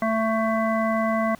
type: harmonic tone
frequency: 222.3 Hz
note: A3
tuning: 18 cents sharp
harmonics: 1 / 3 / 5 / 7 / 9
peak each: -24 / -24 / -27 / -36 / -32 dBFS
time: 0.02-1.35 s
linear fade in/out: 2 ms
effects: pink hiss -51 dBFS RMS until 1.39 s